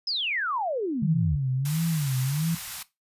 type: exponential sweep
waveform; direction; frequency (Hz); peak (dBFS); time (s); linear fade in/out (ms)
sine; down; 5274 to 68.9; -25; 0.07-1.36; 5
type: tone with vibrato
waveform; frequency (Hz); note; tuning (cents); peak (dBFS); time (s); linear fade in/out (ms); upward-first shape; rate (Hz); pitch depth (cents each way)
sine; 146.4; D3; -5; -23; 1.02-2.55; 5; sine; 1.5; 220
type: band-stop noise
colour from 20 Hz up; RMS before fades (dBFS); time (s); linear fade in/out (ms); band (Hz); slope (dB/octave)
white; -36; 1.65-2.83; 5; 160 to 790; 24
effects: noise-tail reverb RT60 0.2 s tail -17 dB re dry + resampled to 32000 Hz